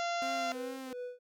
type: harmonic tone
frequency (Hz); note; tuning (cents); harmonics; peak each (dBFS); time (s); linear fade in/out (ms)
690; F5; -21; 1 / 2 / 3 / 4 / 5 / 6 / 7 / 8 / 9 / 10; -33 / -39 / -43 / -45 / -47 / -49 / -50 / -51 / -52 / -53; 0-0.52; 0
type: tone with vibrato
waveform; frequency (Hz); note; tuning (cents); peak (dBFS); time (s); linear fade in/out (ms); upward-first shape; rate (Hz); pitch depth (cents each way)
sawtooth; 261.6; C4; 0; -37; 0.22-0.93; 0; sine; 2.4; 32
type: tone with tremolo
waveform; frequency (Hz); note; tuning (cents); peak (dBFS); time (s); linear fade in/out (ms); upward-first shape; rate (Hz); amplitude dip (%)
triangle; 493.9; B4; 0; -35; 0.54-1.19; 5; sine; 2.6; 100
effects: none